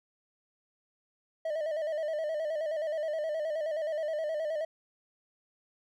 triangle tone with vibrato, 622.3 Hz, D#5, in tune, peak -28 dBFS, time 1.45-4.65 s, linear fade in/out 5 ms, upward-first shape square, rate 9.5 Hz, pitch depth 65 cents each way, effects none

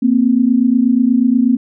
sine tone pair together, 233.1 / 261.4 Hz, A#3 / C4, 0 / -1 cents, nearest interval major second, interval 199 cents, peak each -12 dBFS, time 0.02-1.57 s, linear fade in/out 10 ms, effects none

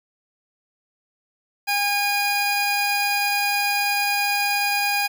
30% pulse tone pair together, 813.9 / 2451 Hz, G#5 / D#7, -35 / -27 cents, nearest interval octave + perfect fifth, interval 1908 cents, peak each -20 dBFS, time 1.67-5.08 s, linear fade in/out 20 ms, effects none

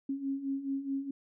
sine beating tone pair, 270.2 / 274.9 Hz, C#4 / C#4, -44 / -14 cents, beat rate 4.7 Hz, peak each -38 / -33 dBFS, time 0.09-1.11 s, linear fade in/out 5 ms, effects none

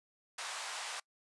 pink band-pass noise, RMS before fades -42 dBFS, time 0.38-1 s, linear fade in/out 5 ms, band 740 to 9600 Hz, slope 24 dB/octave, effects noise-tail reverb RT60 0.1 s tail -26 dB re dry + resampled to 24000 Hz

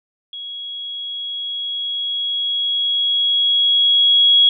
sine tone with level ramp, 3323 Hz, G#7, in tune, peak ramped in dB -28 to -8 dBFS, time 0.33-4.49 s, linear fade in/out 2 ms, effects none

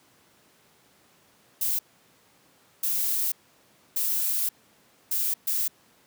violet noise bursts at uneven times, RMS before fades -26 dBFS, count 5, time 1.61-1.79 / 2.83-3.32 / 3.96-4.49 / 5.11-5.34 / 5.47-5.68 s, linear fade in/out 5 ms, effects pink hiss -60 dBFS RMS until 6.06 s + high-pass 150 Hz 12 dB/octave

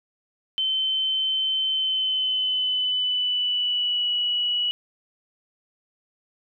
sine tone with pitch glide, 3078 to 2934 Hz, G7 to F#7, -32 to -15 cents, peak -21 dBFS, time 0.58-4.71 s, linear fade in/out 0 ms, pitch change -83 cents, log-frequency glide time 1.69-4.1 s, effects none

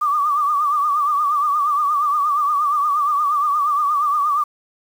sine tone with vibrato, 1174.7 Hz, D6, in tune, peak -15 dBFS, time 0.01-4.44 s, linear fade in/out 10 ms, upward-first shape triangle, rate 8.5 Hz, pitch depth 96 cents each way, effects 7-bit

